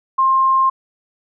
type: tone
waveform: sine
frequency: 1060 Hz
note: C6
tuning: 22 cents sharp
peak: -11 dBFS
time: 0.18-0.7 s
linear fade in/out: 10 ms
effects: none